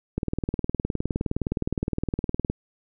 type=click train; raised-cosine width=3 ms; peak=-12 dBFS; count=46; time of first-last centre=0.18-2.5 s; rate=19.4 Hz; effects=none